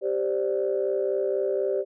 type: chord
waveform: sine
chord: G suspended fourth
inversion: none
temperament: equal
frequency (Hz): 392 / 523.3 / 587.3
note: G4 / C5 / D5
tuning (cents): 0 / 0 / 0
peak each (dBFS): -25 / -28 / -28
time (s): 0.01-1.85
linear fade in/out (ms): 50
effects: tanh soft clip ceiling -14 dBFS